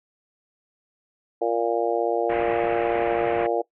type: harmonic tone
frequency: 116.54 Hz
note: A#2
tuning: in tune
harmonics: 3 / 4 / 5 / 6 / 7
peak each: -27 / -24 / -27 / -27 / -31 dBFS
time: 1.41-3.62 s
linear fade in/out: 10 ms
type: low-pass noise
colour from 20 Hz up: white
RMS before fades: -33 dBFS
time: 2.29-3.47 s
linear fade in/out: 10 ms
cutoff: 2500 Hz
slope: 48 dB/octave
effects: noise-tail reverb RT60 0.1 s tail -20 dB re dry